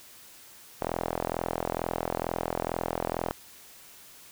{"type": "tone with band-pass filter", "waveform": "sawtooth", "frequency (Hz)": 42.21, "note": "E1", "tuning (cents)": 42, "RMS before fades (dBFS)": -32, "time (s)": [0.81, 3.31], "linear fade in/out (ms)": 0, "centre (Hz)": 690, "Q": 1.7, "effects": ["white hiss -51 dBFS RMS until 4.31 s"]}